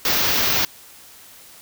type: band-stop noise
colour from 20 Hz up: white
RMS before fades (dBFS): -19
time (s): 0.05-0.65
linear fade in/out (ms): 2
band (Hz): 6300 to 14000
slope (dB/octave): 48
effects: white hiss -45 dBFS RMS until 1.61 s